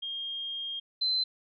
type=tone pair in turn; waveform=sine; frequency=3225 / 4071 Hz; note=G7 / C8; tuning=+48 / -48 cents; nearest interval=major third; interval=404 cents; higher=second; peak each=-33 / -25 dBFS; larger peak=second; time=0.02-0.8 / 1.01-1.24 s; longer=first; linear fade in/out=10 ms; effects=none